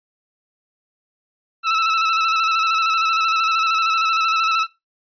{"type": "tone with vibrato", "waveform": "sawtooth", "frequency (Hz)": 1318.5, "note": "E6", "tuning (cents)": 0, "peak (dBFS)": -12, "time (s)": [1.63, 4.67], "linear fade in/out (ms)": 50, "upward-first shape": "square", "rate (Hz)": 13, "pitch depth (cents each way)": 28, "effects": ["noise-tail reverb RT60 0.2 s tail -18 dB re dry", "resampled to 11025 Hz"]}